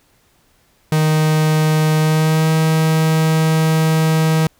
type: tone with pitch glide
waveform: 45% pulse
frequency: 155.56 to 158.83 Hz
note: D#3 to D#3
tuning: 0 to +36 cents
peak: -12 dBFS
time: 0.92-4.47 s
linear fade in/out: 2 ms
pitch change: +36 cents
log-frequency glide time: 1.99-2.5 s
effects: pink hiss -57 dBFS RMS until 4.59 s